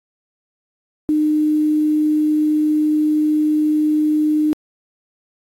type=tone with quantisation; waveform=sine; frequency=304.6 Hz; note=D#4; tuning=37 cents flat; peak=-13 dBFS; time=1.09-4.53 s; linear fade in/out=0 ms; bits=7; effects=AAC 48 kbps